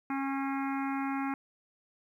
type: harmonic tone with a mistuned harmonic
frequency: 273.1 Hz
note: C#4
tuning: 26 cents flat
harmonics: 1 / 3 / 4 / 5 / 6 / 7 / 8 / 9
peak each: -32 / -37 / -41 / -42 / -46 / -49 / -45 / -48 dBFS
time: 0.1-1.34 s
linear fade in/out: 2 ms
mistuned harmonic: 8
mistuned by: -35 cents
effects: 11-bit